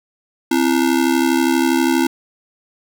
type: ring-modulated tone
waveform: square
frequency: 297 Hz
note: D4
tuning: 20 cents sharp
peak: -11 dBFS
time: 0.51-2.07 s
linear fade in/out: 5 ms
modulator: 36.2 Hz
effects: none